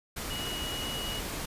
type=tone in noise; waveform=sine; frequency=2911 Hz; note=F#7; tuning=29 cents flat; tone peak=-36 dBFS; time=0.3-1.2 s; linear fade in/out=10 ms; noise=pink; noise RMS=-36 dBFS; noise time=0.16-1.46 s; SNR=-3 dB; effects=resampled to 32000 Hz